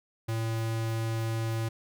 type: tone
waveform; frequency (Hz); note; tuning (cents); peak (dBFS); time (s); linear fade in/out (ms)
square; 112.9; A2; +45; -29; 0.28-1.69; 10
effects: none